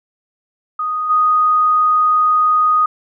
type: tone with level steps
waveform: sine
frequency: 1243 Hz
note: D#6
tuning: 2 cents flat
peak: -17 / -10 dBFS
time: 0.79-2.86 s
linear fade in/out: 5 ms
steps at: 1.09 s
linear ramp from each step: 20 ms
effects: none